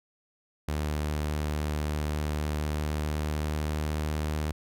sawtooth tone with pitch glide, 75.3 to 76.35 Hz, D2 to D#2, +44 to -32 cents, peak -24 dBFS, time 0.68-4.52 s, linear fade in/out 5 ms, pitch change +24 cents, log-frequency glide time 2.33-4.11 s, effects none

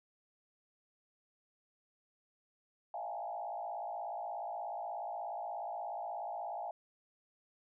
sine tone with frequency modulation, 757 Hz, F#5, 39 cents sharp, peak -38 dBFS, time 2.94-6.71 s, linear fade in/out 2 ms, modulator 56.7 Hz, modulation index 2, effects none

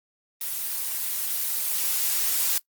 blue noise with level ramp, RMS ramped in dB -30 to -23 dBFS, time 0.41-2.58 s, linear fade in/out 2 ms, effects noise-tail reverb RT60 0.1 s tail -22 dB re dry + Opus 24 kbps

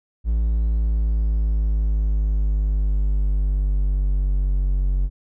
triangle exponential sweep, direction down, 56 to 46.25 Hz, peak -15 dBFS, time 0.24-5.1 s, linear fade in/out 50 ms, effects none

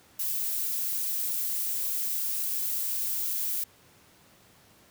violet noise, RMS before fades -30 dBFS, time 0.19-3.64 s, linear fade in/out 5 ms, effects pink hiss -58 dBFS RMS until 4.9 s + high-pass 80 Hz 12 dB/octave

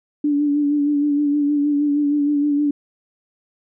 sine tone with vibrato, 290.7 Hz, D4, 18 cents flat, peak -15 dBFS, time 0.24-2.71 s, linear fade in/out 5 ms, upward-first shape sine, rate 6.4 Hz, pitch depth 32 cents each way, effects none

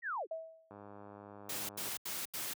sine linear sweep, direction down, 1953 to 308.1 Hz, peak -35 dBFS, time 0.02-0.27 s, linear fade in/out 50 ms
sine tone with exponential decay, 648 Hz, E5, 30 cents flat, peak -35 dBFS, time 0.31-0.77 s, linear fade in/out 5 ms, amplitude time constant 98 ms
click train, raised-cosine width 1 ms, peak -37 dBFS, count 121, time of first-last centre 0.71-1.886 s, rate 102 Hz
white noise bursts, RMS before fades -40 dBFS, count 4, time 1.49-2.536 s, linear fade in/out 5 ms, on 200 ms, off 82 ms
effects high-pass 100 Hz 12 dB/octave

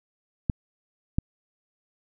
clicks, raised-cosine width 5 ms, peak -10 dBFS, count 2, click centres 0.498 / 1.185 s, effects none

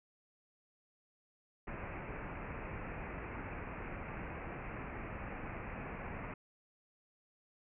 pink low-pass noise, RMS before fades -44 dBFS, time 1.67-6.34 s, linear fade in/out 5 ms, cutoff 2600 Hz, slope 96 dB/octave, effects none

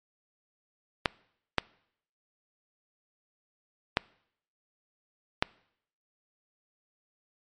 clicks, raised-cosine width 0.3 ms, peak -6 dBFS, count 4, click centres 1.058 / 1.583 / 3.971 / 5.425 s, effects noise-tail reverb RT60 0.7 s tail -24 dB re dry + MP3 48 kbps

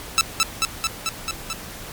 10% pulse tone with echo, 1318.5 Hz, E6, in tune, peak -5 dBFS, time 0.18-0.21 s, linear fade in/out 0 ms, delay 220 ms, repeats 6, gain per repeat -2 dB, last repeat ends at 1.53 s, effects pink hiss -36 dBFS RMS until 1.92 s + MP3 96 kbps

